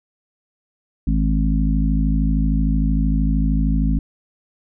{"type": "harmonic tone", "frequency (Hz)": 53.1, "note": "G#1", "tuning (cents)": 39, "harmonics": [1, 3, 4, 5], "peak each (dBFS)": [-17, -22, -23, -24], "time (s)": [1.07, 3.99], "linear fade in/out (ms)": 5, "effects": []}